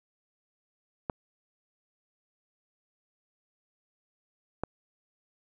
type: clicks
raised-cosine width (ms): 1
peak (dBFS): -16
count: 2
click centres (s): 1.098 / 4.636
effects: none